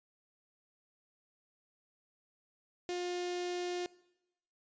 sawtooth tone with notch filter, 355.5 Hz, F4, 31 cents sharp, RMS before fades -37 dBFS, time 2.89-3.86 s, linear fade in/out 0 ms, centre 1200 Hz, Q 1.1, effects noise-tail reverb RT60 0.9 s tail -21 dB re dry + resampled to 16000 Hz

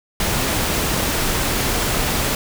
pink noise, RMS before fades -20 dBFS, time 0.2-2.35 s, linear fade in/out 2 ms, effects none

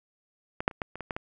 clicks, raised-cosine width 0.5 ms, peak -16 / -7 / -29 / -15 / -24 / -21 / -16 / -18 dBFS, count 8, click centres 0.605 / 0.679 / 0.712 / 0.818 / 0.956 / 1.007 / 1.108 / 1.165 s, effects none

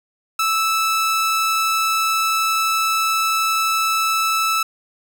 sawtooth tone, 1313 Hz, E6, 7 cents flat, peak -13 dBFS, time 0.39-4.63 s, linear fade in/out 5 ms, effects none

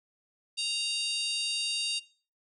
harmonic tone, 930 Hz, A#5, 4 cents flat, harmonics 3 / 4 / 5 / 6 / 7 / 8 / 9 / 10, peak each -34 / -34 / -33 / -47 / -45 / -46 / -47 / -41 dBFS, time 0.57-2 s, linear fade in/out 20 ms, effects noise-tail reverb RT60 0.4 s tail -19 dB re dry

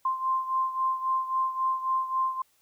sine beating tone pair, 1046.5 / 1050.2 Hz, C6 / C6, 0 / +6 cents, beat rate 3.7 Hz, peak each -26 / -31 dBFS, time 0.05-2.42 s, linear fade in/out 5 ms, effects white hiss -67 dBFS RMS until 2.61 s

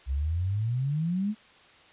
sine exponential sweep, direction up, 63.6 to 220 Hz, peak -25 dBFS, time 0.06-1.35 s, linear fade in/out 50 ms, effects white hiss -55 dBFS RMS until 1.92 s + resampled to 8000 Hz

